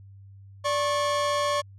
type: tone pair together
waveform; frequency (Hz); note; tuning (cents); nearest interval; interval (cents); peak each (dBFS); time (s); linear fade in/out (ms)
45% pulse; 583.3 / 1091; D5 / C#6; -12 / -28; major seventh; 1084; -26; 0.64-1.62; 20
effects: added 98 Hz sine -45 dBFS peak until 1.78 s + low-pass 8000 Hz 12 dB/octave